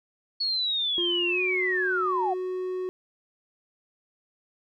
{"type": "linear sweep", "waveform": "sine", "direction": "down", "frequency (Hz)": [4400, 698.5], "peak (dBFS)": -24, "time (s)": [0.4, 2.34], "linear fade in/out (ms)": 10}
{"type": "tone with pitch glide", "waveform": "triangle", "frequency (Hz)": [349.2, 368.7], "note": ["F4", "F#4"], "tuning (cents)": [0, -6], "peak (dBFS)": -26, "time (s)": [0.98, 2.89], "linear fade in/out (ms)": 0, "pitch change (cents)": 94, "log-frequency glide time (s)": [1.27, 1.42]}
{"effects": []}